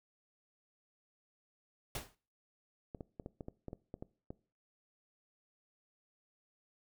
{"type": "noise with exponential decay", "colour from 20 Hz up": "pink", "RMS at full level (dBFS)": -36, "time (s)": [1.95, 2.15], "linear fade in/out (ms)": 2, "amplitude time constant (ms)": 42}
{"type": "clicks", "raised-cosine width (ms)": 2, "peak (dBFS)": -30, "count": 11, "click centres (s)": [2.948, 3.008, 3.198, 3.261, 3.408, 3.484, 3.683, 3.731, 3.941, 4.025, 4.305]}
{"effects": ["noise-tail reverb RT60 0.4 s tail -21 dB re dry"]}